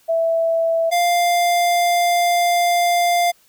sine / square tone pair in turn, 659.3 / 698.5 Hz, E5 / F5, 0 / 0 cents, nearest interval minor second, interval 100 cents, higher second, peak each -15 / -15 dBFS, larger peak neither, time 0.08-0.91 / 0.91-3.32 s, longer second, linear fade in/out 20 ms, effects white hiss -56 dBFS RMS until 3.48 s

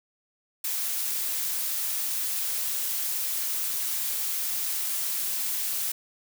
blue noise, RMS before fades -29 dBFS, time 0.64-5.92 s, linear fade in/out 5 ms, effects none

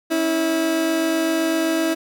30% pulse tone pair together, 277.2 / 325 Hz, C#4 / E4, 0 / -24 cents, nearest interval minor third, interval 276 cents, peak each -25 / -16 dBFS, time 0.1-1.95 s, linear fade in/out 20 ms, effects none

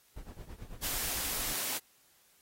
brown noise with tremolo, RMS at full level -42 dBFS, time 0.16-1.53 s, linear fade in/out 5 ms, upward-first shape triangle, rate 9.1 Hz, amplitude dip 90%
white high-pass noise, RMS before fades -35 dBFS, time 0.82-1.79 s, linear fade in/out 20 ms, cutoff 140 Hz, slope 12 dB/octave
effects white hiss -66 dBFS RMS until 2.41 s + AAC 48 kbps

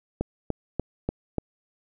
click train, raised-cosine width 2 ms, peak -12 dBFS, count 5, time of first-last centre 0.21-1.383 s, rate 3.41 Hz, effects none

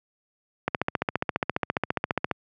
click train, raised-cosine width 0.5 ms, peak -8 dBFS, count 25, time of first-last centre 0.68-2.313 s, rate 14.7 Hz, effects high-pass 100 Hz 12 dB/octave

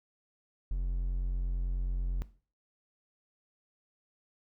triangle tone, 44.57 Hz, F1, 36 cents sharp, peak -27 dBFS, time 0.71-2.22 s, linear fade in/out 0 ms, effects noise-tail reverb RT60 0.4 s tail -17 dB re dry

